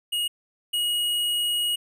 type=tone pair in turn; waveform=square; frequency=2877 / 2894 Hz; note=F#7 / F#7; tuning=-49 / -39 cents; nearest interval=unison; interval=10 cents; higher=second; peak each=-24 / -23 dBFS; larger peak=second; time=0.12-0.28 / 0.73-1.76 s; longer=second; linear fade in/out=10 ms; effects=none